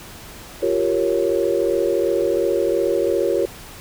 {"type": "chord", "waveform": "sine", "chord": "G half-diminished seventh", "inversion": "third", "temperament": "equal with one note detuned", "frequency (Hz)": [349.2, 392, 466.2, 552.4], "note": ["F4", "G4", "Bb4", "Db5"], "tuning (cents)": [0, 0, 0, -6], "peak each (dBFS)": -22, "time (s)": [0.62, 3.46], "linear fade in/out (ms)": 10, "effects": ["pink hiss -39 dBFS RMS until 3.8 s"]}